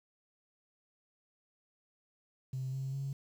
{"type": "tone with pitch steps", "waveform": "triangle", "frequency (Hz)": [130.81, 134.02, 137.31], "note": ["C3", "C3", "C#3"], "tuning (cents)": [0, 42, -16], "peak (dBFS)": -31, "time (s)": [2.53, 3.13], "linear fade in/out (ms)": 5, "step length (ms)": 200, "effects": ["tanh soft clip ceiling -32 dBFS", "10-bit"]}